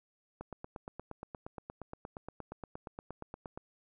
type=click train; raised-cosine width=1 ms; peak=-28 dBFS; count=28; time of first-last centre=0.41-3.575 s; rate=8.53 Hz; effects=none